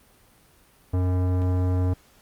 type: tone with tanh clipping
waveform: sine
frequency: 91.2 Hz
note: F#2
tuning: 24 cents flat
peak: -22 dBFS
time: 0.93-1.94 s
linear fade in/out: 10 ms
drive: 18 dB
effects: pink hiss -57 dBFS RMS until 2.21 s + Opus 32 kbps